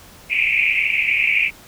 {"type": "band-pass noise", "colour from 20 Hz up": "pink", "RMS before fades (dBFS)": -18, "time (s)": [0.29, 1.51], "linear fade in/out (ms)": 50, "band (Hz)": [2200, 2600], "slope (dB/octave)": 96, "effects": ["pink hiss -44 dBFS RMS until 1.67 s"]}